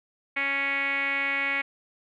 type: tone with low-pass filter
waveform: 5% pulse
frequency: 277.2 Hz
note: C#4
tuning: in tune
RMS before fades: -27 dBFS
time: 0.36-1.62 s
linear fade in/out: 10 ms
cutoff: 2200 Hz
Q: 6.8
effects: none